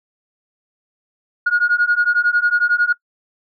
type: beating tone pair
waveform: sine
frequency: 1433 / 1444 Hz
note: F6 / F#6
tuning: +44 / -43 cents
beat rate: 11 Hz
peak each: -15 dBFS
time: 1.46-2.93 s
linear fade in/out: 10 ms
effects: noise-tail reverb RT60 0.1 s tail -24 dB re dry + tanh soft clip ceiling -7 dBFS